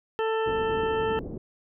harmonic tone, 443.4 Hz, A4, 13 cents sharp, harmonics 1 / 2 / 3 / 4 / 6 / 7, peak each -25 / -31 / -35 / -37 / -41 / -42 dBFS, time 0.19-1.19 s, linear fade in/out 0 ms
white low-pass noise, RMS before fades -36 dBFS, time 0.46-1.38 s, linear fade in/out 5 ms, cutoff 410 Hz, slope 24 dB/octave
effects none

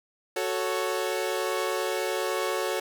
sawtooth chord, F# minor, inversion none, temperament equal, 370 / 440 / 554.4 Hz, F#4 / A4 / C#5, 0 / 0 / 0 cents, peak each -27 dBFS, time 0.36-2.8 s, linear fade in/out 5 ms, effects none

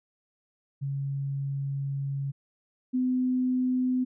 sine tone pair in turn, 138.59 / 253.9 Hz, C#3 / B3, 0 / +48 cents, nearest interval minor seventh, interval 1048 cents, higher second, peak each -28 / -23 dBFS, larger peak second, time 0.81-2.32 / 2.93-4.05 s, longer first, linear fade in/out 20 ms, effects none

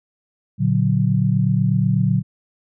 sine chord, Bb augmented, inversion none, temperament equal with one note detuned, 116.54 / 144.56 / 185 Hz, Bb2 / D3 / F#3, 0 / -27 / 0 cents, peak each -19 dBFS, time 0.58-2.23 s, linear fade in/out 50 ms, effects none

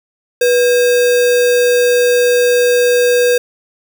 sine tone with sample-and-hold, 488.4 Hz, B4, 19 cents flat, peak -8 dBFS, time 0.41-3.38 s, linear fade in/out 5 ms, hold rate 2100 Hz, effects none

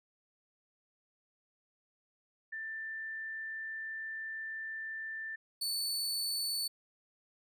sine / sawtooth tone pair in turn, 1777 / 4478 Hz, A6 / C#8, +17 / +17 cents, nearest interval octave + major third, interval 1600 cents, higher second, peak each -38 / -30 dBFS, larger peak second, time 2.52-5.36 / 5.61-6.68 s, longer first, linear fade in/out 10 ms, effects none

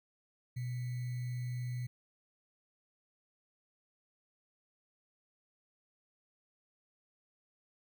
sine tone with sample-and-hold, 123.47 Hz, B2, in tune, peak -35 dBFS, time 0.56-1.87 s, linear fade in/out 10 ms, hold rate 2100 Hz, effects none

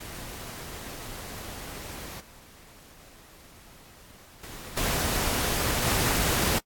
pink noise with level steps, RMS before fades -40 / -52 / -42 / -27 / -25 dBFS, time 0-6.59 s, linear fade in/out 10 ms, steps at 2.2 / 4.43 / 4.77 / 5.82 s, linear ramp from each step 5 ms, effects noise-tail reverb RT60 0.1 s tail -21 dB re dry + AAC 64 kbps

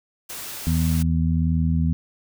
white noise, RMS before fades -34 dBFS, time 0.29-1.03 s, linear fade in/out 10 ms
harmonic tone, 81.4 Hz, E2, 21 cents flat, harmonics 1 / 2 / 3, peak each -21 / -21 / -26 dBFS, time 0.67-1.93 s, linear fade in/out 0 ms
effects none

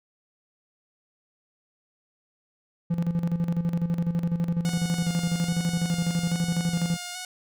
triangle tone with tremolo, 170.1 Hz, F3, 45 cents flat, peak -19 dBFS, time 2.9-6.97 s, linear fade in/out 10 ms, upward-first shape square, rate 12 Hz, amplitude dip 65%
5% pulse tone with vibrato, 722 Hz, F#5, 43 cents flat, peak -22 dBFS, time 4.65-7.25 s, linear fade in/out 2 ms, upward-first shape square, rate 1.2 Hz, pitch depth 24 cents each way
effects none

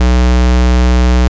square tone, 61.74 Hz, B1, in tune, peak -7 dBFS, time 0-1.28 s, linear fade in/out 5 ms, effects resampled to 16000 Hz

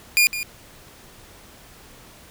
sawtooth tone with echo, 2422 Hz, D#7, 47 cents flat, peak -10 dBFS, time 0.17-0.27 s, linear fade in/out 0 ms, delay 160 ms, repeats 1, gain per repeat -12 dB, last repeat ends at 0.43 s, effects pink hiss -47 dBFS RMS until 2.3 s

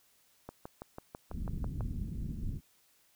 click train, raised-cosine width 1 ms, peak -28 dBFS, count 9, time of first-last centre 0.49-1.808 s, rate 6.07 Hz
pink low-pass noise, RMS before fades -37 dBFS, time 1.3-2.61 s, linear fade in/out 50 ms, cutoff 230 Hz, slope 24 dB/octave
effects white hiss -68 dBFS RMS until 3.15 s

